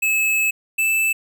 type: tone pair in turn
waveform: square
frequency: 2595 / 2636 Hz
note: E7 / E7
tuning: -28 / -1 cents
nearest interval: unison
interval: 27 cents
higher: second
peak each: -17 dBFS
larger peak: neither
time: 0.02-0.51 / 0.78-1.13 s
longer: first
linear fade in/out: 10 ms
effects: none